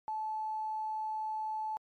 triangle tone with tanh clipping, 868 Hz, A5, 24 cents flat, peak -33 dBFS, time 0.08-1.77 s, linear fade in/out 0 ms, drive 3 dB, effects MP3 64 kbps

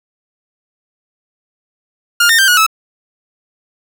sawtooth tone with pitch steps, 1411 / 1826 / 1572 / 1453 / 1302 Hz, F6 / A#6 / G6 / F#6 / E6, +17 / -36 / +4 / -32 / -22 cents, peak -4 dBFS, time 2.2-2.665 s, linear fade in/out 5 ms, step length 93 ms, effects none

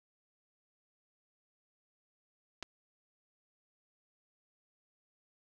clicks, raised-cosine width 0.2 ms, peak -23 / -26 dBFS, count 2, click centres 2.626 / 2.629 s, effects none

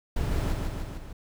brown noise with echo, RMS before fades -28 dBFS, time 0.16-0.53 s, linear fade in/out 5 ms, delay 150 ms, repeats 4, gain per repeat -3 dB, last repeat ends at 1.13 s, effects none

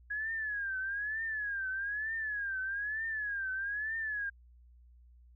sine tone with vibrato, 1661.2 Hz, G#6, in tune, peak -33 dBFS, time 0.1-4.3 s, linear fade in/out 10 ms, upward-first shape triangle, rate 1.1 Hz, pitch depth 160 cents each way, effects added 60 Hz sine -56 dBFS peak until 5.35 s

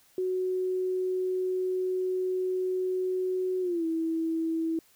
sine tone with pitch glide, 370 to 325.8 Hz, F#4 to E4, 0 to -20 cents, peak -26 dBFS, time 0.18-4.79 s, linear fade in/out 2 ms, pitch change -220 cents, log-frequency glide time 3.61-3.85 s, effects white hiss -62 dBFS RMS until 4.95 s

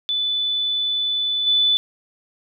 sine tone with level steps, 3490 Hz, A7, 15 cents flat, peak -19 / -14 dBFS, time 0.09-1.77 s, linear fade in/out 0 ms, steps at 1.46 s, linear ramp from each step 20 ms, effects none

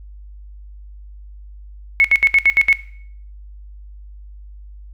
sine tone bursts, 2197 Hz, C#7, 16 cents flat, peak -8 dBFS, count 7, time 2-2.728 s, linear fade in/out 0 ms, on 44 ms, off 70 ms, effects noise-tail reverb RT60 0.6 s tail -17 dB re dry + added 50 Hz sine -35 dBFS peak until 4.93 s

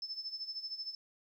sine tone with tremolo, 5260 Hz, E8, 5 cents flat, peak -36 dBFS, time 0.02-0.95 s, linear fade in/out 2 ms, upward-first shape sine, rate 13 Hz, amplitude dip 75%, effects 12-bit

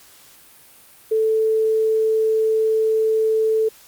sine tone, 440 Hz, A4, in tune, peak -15 dBFS, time 1.11-3.69 s, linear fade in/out 10 ms, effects white hiss -48 dBFS RMS until 3.87 s + Opus 48 kbps

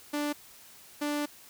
sawtooth tone pair in turn, 293.7 / 293.7 Hz, D4 / D4, 0 / 0 cents, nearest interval unison, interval 0 cents, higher neither, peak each -25 dBFS, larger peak neither, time 0.13-0.33 / 1.01-1.26 s, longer second, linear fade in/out 10 ms, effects white hiss -53 dBFS RMS until 1.49 s

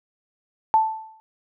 sine tone with exponential decay, 880 Hz, A5, in tune, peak -11 dBFS, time 0.74-1.2 s, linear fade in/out 0 ms, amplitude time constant 98 ms, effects none

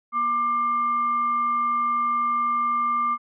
sine tone with frequency modulation, 1188 Hz, D6, 20 cents sharp, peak -20 dBFS, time 0.12-3.18 s, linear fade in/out 50 ms, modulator 948 Hz, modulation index 0.26, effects none

